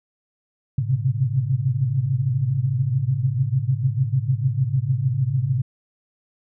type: tone cluster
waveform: sine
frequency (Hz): 107.9 / 126.1 / 132.6 / 139.4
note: A2 / B2 / C3 / C#3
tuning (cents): -33 / +36 / +23 / +10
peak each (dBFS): -25 / -24 / -23 / -25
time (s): 0.78-5.62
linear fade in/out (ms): 5
effects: none